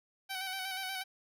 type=tone with vibrato; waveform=10% pulse; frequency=761 Hz; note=F#5; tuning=48 cents sharp; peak=-28 dBFS; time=0.29-1.04 s; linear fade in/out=20 ms; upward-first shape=square; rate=8.3 Hz; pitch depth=31 cents each way; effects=none